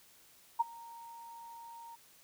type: tone with ADSR envelope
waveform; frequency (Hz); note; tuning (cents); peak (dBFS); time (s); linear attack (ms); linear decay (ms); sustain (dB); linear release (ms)
sine; 929; A#5; -6; -23; 0.59-1.96; 15; 22; -24; 16
effects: white hiss -62 dBFS RMS until 2.23 s